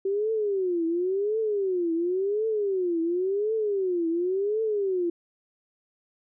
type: tone with vibrato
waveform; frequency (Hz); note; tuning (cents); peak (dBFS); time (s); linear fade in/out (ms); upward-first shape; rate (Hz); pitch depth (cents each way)
sine; 382.1; G4; -44; -23; 0.05-5.1; 5; triangle; 0.93; 280
effects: none